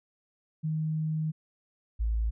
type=tone pair in turn; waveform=sine; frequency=156.6 / 55.37 Hz; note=D#3 / A1; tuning=+11 / +12 cents; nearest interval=octave + tritone; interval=1799 cents; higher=first; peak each=-27 / -25 dBFS; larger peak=second; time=0.63-1.32 / 1.99-2.31 s; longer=first; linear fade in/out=20 ms; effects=none